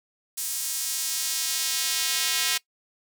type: tone with high-pass filter sweep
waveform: square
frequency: 145.9 Hz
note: D3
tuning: 11 cents flat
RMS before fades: -27 dBFS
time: 0.37-2.58 s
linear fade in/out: 10 ms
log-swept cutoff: 8200 to 2900 Hz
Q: 0.85
effects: noise-tail reverb RT60 0.1 s tail -21 dB re dry